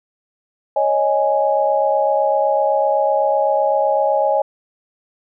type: chord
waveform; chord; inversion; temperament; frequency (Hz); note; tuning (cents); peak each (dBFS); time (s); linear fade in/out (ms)
sine; C# suspended second; none; equal; 554.4 / 622.3 / 830.6; C#5 / D#5 / G#5; 0 / 0 / 0; -18; 0.76-4.42; 5
effects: none